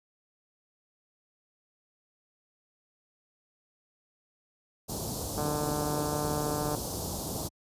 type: band-stop noise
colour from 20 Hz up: pink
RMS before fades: -34 dBFS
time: 4.88-7.49 s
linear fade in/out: 20 ms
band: 910 to 4500 Hz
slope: 24 dB/octave
type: click train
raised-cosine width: 1 ms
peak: -19 dBFS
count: 205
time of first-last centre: 5.38-6.749 s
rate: 149 Hz
effects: high-pass 60 Hz 12 dB/octave + resampled to 32000 Hz